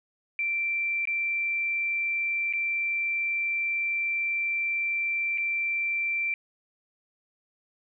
sine tone with dropouts, 2349 Hz, D7, in tune, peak -25 dBFS, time 0.39-6.34 s, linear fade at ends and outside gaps 1 ms, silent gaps 1.054-1.073 / 2.527-2.535 / 5.376-5.381 s, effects none

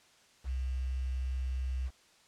sine tone with quantisation, 64.5 Hz, C2, 24 cents flat, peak -31 dBFS, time 0.44-1.91 s, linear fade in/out 50 ms, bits 9, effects white hiss -63 dBFS RMS until 2.27 s + low-pass 7000 Hz 12 dB/octave

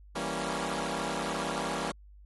10% pulse chord, E diminished seventh, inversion none, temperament equal, 164.81 / 196 / 233.1 / 277.2 Hz, E3 / G3 / Bb3 / Db4, 0 / 0 / 0 / 0 cents, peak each -29 dBFS, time 0.15-1.92 s, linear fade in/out 10 ms, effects added 50 Hz sine -50 dBFS peak until 2.25 s + AAC 32 kbps

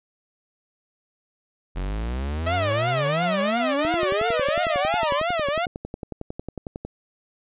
45% pulse exponential sweep, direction up, 43.59 to 1073 Hz, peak -25 dBFS, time 1.75-5.21 s, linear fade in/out 20 ms
sawtooth tone with vibrato, 633 Hz, D#5, 30 cents sharp, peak -18 dBFS, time 2.46-5.66 s, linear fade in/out 10 ms, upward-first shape triangle, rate 2.9 Hz, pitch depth 240 cents each way
click train, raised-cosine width 2 ms, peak -18 dBFS, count 34, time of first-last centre 3.85-6.85 s, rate 11 Hz
effects resampled to 8000 Hz

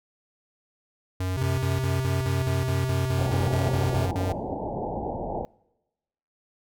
square tone bursts, 92.5 Hz, F#2, in tune, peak -26 dBFS, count 15, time 1.2-4.324 s, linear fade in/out 5 ms, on 170 ms, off 41 ms
square tone with pitch glide, 130.81 to 129.46 Hz, C3 to C3, 0 to -18 cents, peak -26 dBFS, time 1.36-4.07 s, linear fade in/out 20 ms, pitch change -18 cents, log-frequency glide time 2.03-3.12 s
white low-pass noise, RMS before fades -31 dBFS, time 3.18-5.45 s, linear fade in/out 0 ms, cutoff 880 Hz, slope 96 dB/octave
effects noise-tail reverb RT60 1.0 s tail -25 dB re dry

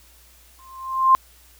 sine tone with exponential growth, 1052 Hz, C6, 9 cents sharp, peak -8 dBFS, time 0.59-1.15 s, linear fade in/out 0 ms, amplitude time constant 120 ms, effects added 60 Hz sine -53 dBFS peak until 1.59 s + white hiss -53 dBFS RMS until 1.59 s

